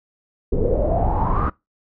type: noise with low-pass filter sweep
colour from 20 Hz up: brown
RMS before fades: -19 dBFS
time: 0.52-1.5 s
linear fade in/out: 10 ms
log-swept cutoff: 410 to 1300 Hz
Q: 8.5
effects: noise-tail reverb RT60 0.2 s tail -22 dB re dry